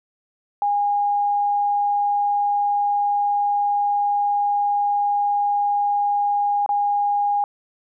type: tone with dropouts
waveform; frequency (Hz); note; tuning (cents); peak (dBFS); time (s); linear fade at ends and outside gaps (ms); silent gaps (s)
sine; 817; G#5; -29; -17; 0.62-7.44; 1; 6.662-6.691
effects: none